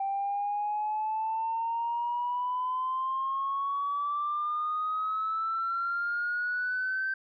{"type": "exponential sweep", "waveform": "sine", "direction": "up", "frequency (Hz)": [781, 1559], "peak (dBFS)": -27, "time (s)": [0, 7.14], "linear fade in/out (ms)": 5, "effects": ["tanh soft clip ceiling -23 dBFS"]}